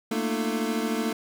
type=tone cluster; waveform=square; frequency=221 / 234.5 / 303.5 / 346.6 / 442.6 Hz; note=A3 / A#3 / D#4 / F4 / A4; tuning=+8 / +11 / -43 / -13 / +10 cents; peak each=-31 / -31 / -33 / -38 / -33 dBFS; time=0.11-1.13 s; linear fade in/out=5 ms; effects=none